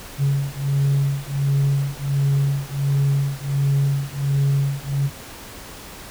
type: beating tone pair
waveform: sine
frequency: 138.59 / 139.99 Hz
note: C#3 / C#3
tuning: 0 / +17 cents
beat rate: 1.4 Hz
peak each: -19 dBFS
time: 0.18-5.1 s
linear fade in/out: 50 ms
effects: tanh soft clip ceiling -13 dBFS + pink hiss -38 dBFS RMS until 6.1 s